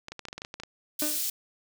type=clicks; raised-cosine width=0.2 ms; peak=-21 dBFS; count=12; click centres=0.084 / 0.12 / 0.193 / 0.253 / 0.285 / 0.329 / 0.38 / 0.419 / 0.449 / 0.541 / 0.6 / 0.635 s
type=high-pass noise; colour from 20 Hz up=white; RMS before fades=-30 dBFS; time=0.99-1.3 s; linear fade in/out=5 ms; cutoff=4000 Hz; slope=12 dB/octave
type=tone with exponential decay; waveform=30% pulse; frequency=301.6 Hz; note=D4; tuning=46 cents sharp; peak=-24 dBFS; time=1.02-1.28 s; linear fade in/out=1 ms; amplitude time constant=55 ms
effects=none